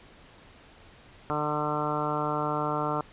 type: harmonic tone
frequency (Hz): 150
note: D3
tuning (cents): +37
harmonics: 1 / 2 / 3 / 4 / 5 / 6 / 7 / 8 / 9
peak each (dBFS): -35 / -35 / -35 / -35 / -35 / -35 / -35 / -35 / -35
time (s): 1.3-3.01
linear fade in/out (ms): 0
effects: pink hiss -53 dBFS RMS until 3.12 s + resampled to 8000 Hz